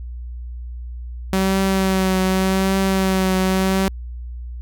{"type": "tone with vibrato", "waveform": "sawtooth", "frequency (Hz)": 190, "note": "F#3", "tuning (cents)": 46, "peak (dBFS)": -12, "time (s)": [1.33, 3.88], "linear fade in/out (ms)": 0, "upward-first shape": "triangle", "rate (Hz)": 0.86, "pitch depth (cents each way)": 29, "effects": ["added 60 Hz sine -28 dBFS peak until 4.61 s"]}